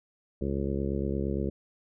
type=harmonic tone; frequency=68.7 Hz; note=C#2; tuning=15 cents flat; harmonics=1 / 2 / 3 / 4 / 5 / 6 / 7 / 8; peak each=-33 / -35 / -33 / -40 / -35 / -36 / -40 / -42 dBFS; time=0.41-1.5 s; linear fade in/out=5 ms; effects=none